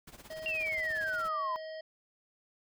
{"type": "noise with tremolo", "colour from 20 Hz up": "pink", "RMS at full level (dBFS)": -49, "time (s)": [0.07, 1.29], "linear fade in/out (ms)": 5, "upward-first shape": "sine", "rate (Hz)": 17, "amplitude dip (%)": 80}
{"type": "harmonic tone", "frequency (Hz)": 633, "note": "D#5", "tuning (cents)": 30, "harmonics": [1, 3, 5, 7, 8], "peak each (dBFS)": [-40, -50, -56, -59, -56], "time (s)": [0.3, 1.81], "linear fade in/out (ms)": 5}
{"type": "exponential sweep", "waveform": "sine", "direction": "down", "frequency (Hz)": [2794, 986], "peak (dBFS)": -31, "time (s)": [0.46, 1.56], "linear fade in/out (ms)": 0}
{"effects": []}